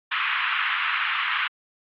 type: band-pass noise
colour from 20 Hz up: pink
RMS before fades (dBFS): -25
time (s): 0.11-1.48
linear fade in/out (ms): 10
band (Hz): 1100 to 3100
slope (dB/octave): 48
effects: AAC 48 kbps